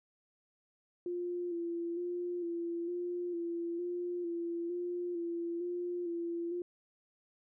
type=tone with vibrato; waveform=sine; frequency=346.1 Hz; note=F4; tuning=16 cents flat; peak=-34 dBFS; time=1.06-6.62 s; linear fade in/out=2 ms; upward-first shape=square; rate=1.1 Hz; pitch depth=30 cents each way; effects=none